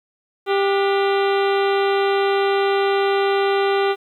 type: harmonic tone with a mistuned harmonic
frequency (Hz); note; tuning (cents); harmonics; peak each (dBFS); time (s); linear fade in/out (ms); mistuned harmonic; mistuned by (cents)
395.3; G4; +15; 1 / 2 / 3 / 4 / 5 / 6 / 7 / 8 / 9 / 10; -17 / -23 / -27 / -29 / -31 / -33 / -34 / -35 / -36 / -37; 0.46-3.96; 50; 4; -140
effects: 9-bit